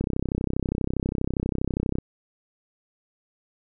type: click train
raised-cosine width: 3 ms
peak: -12 dBFS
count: 65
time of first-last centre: 0.01-1.985 s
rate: 32.4 Hz
effects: none